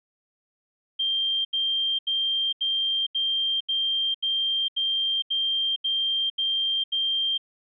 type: tone bursts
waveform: sine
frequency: 3175 Hz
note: G7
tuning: 21 cents sharp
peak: -22 dBFS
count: 12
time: 0.99-7.379 s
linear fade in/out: 10 ms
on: 460 ms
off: 79 ms
effects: none